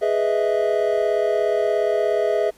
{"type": "chord", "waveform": "triangle", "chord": "E major seventh", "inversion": "first", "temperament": "equal", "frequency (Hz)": [415.3, 493.9, 622.3, 659.3], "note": ["G#4", "B4", "D#5", "E5"], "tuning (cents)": [0, 0, 0, 0], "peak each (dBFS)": [-20, -24, -22, -20], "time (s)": [0.01, 2.51], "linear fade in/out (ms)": 20, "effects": ["pink hiss -53 dBFS RMS until 2.57 s", "resampled to 32000 Hz"]}